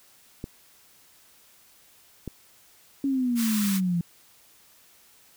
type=clicks; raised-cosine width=3 ms; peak=-20 dBFS; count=2; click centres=0.441 / 2.277 s
type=exponential sweep; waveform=sine; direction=down; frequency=280 to 168.4 Hz; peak=-22 dBFS; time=3.04-4.01 s; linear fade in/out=2 ms
type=high-pass noise; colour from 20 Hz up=white; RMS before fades=-32 dBFS; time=3.35-3.81 s; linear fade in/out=50 ms; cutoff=940 Hz; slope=96 dB/octave
effects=white hiss -57 dBFS RMS until 5.36 s